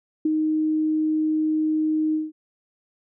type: tone with ADSR envelope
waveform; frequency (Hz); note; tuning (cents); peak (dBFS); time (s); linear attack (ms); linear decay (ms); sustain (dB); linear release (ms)
sine; 311.1; D#4; 0; -16; 0.25-2.32; 6; 18; -3; 180
effects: none